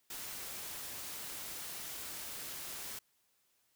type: noise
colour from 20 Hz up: white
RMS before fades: -44 dBFS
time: 0.1-2.99 s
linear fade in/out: 5 ms
effects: white hiss -75 dBFS RMS until 3.75 s